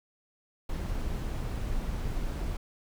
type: noise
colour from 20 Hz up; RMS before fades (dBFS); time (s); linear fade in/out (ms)
brown; -32; 0.69-2.57; 5
effects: none